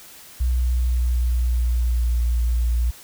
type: tone with pitch glide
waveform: sine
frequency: 61.74 to 59.09 Hz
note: B1 to A#1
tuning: 0 to +24 cents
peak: -17 dBFS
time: 0.4-2.91 s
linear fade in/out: 10 ms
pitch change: -76 cents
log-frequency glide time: 0.54-2.28 s
effects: white hiss -44 dBFS RMS until 3.03 s